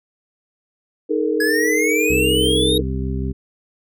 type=chord; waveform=sine; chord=D# suspended fourth; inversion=none; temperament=equal with one note detuned; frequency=311.1 / 424 / 466.2 Hz; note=D#4 / G#4 / A#4; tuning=0 / +36 / 0 cents; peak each=-21 dBFS; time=1.09-2.82 s; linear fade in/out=20 ms
type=exponential sweep; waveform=square; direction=up; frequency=1661.2 to 3800 Hz; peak=-19 dBFS; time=1.4-2.78 s; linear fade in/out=5 ms
type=harmonic tone; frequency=65.41 Hz; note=C2; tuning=in tune; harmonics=1 / 2 / 3 / 4 / 6; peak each=-23 / -26 / -28 / -29 / -31 dBFS; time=2.09-3.33 s; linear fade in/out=20 ms
effects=none